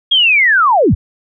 sine linear sweep, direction down, 3310 to 34.65 Hz, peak -7 dBFS, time 0.11-0.95 s, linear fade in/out 10 ms, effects none

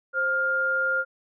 sine tone pair together, 526 / 1407.1 Hz, C5 / F6, +9 / +13 cents, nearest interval octave + perfect fourth, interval 1704 cents, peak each -30 / -22 dBFS, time 0.13-1.05 s, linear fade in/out 50 ms, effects none

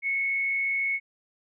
sine tone with frequency modulation, 2200 Hz, C#7, 14 cents flat, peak -24 dBFS, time 0.02-1 s, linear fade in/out 50 ms, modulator 74.1 Hz, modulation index 0.39, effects none

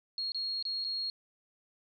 sine tone with dropouts, 4285 Hz, C8, 40 cents sharp, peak -32 dBFS, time 0.18-1.1 s, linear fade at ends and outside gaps 1 ms, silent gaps 0.32-0.346 / 0.626-0.652 / 0.842-0.847 s, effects none

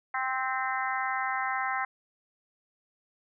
harmonic tone with a mistuned harmonic, 261.6 Hz, C4, in tune, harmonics 3 / 4 / 5 / 6 / 7 / 8, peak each -33 / -34 / -35 / -36 / -36 / -37 dBFS, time 0.14-1.85 s, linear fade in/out 5 ms, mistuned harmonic 8, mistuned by -38 cents, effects none

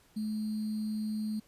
sine tone with sample-and-hold, 214.9 Hz, A3, 41 cents flat, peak -31 dBFS, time 0.16-1.4 s, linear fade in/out 10 ms, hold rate 4410 Hz, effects pink hiss -64 dBFS RMS until 1.47 s + resampled to 32000 Hz

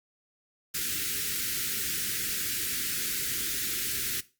white band-stop noise, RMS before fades -31 dBFS, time 0.74-4.21 s, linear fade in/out 10 ms, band 440 to 1400 Hz, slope 48 dB/octave, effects noise-tail reverb RT60 0.3 s tail -18 dB re dry + Opus 48 kbps

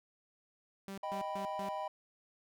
sawtooth tone bursts, 195.6 Hz, G3, 4 cents flat, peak -38 dBFS, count 4, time 0.88-1.688 s, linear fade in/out 0 ms, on 97 ms, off 140 ms
triangle chord, Eb augmented, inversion none, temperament equal, 622.3 / 784 / 987.8 Hz, Eb5 / G5 / B5, 0 / 0 / 0 cents, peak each -39 dBFS, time 1.03-1.88 s, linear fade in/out 5 ms
effects none

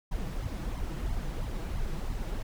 brown noise with flanger, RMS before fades -33 dBFS, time 0.11-2.43 s, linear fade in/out 10 ms, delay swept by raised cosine 0.95 to 6.25 ms, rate 3 Hz, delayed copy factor +0.75, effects none

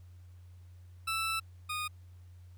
20% pulse tone pair in turn, 1322 / 1233.1 Hz, E6 / D#6, +5 / -16 cents, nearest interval minor second, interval 121 cents, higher first, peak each -26 / -29 dBFS, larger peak first, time 1.07-1.4 / 1.69-1.88 s, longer first, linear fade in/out 10 ms, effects added 89 Hz sine -50 dBFS peak until 2.57 s + pink hiss -71 dBFS RMS until 2.57 s

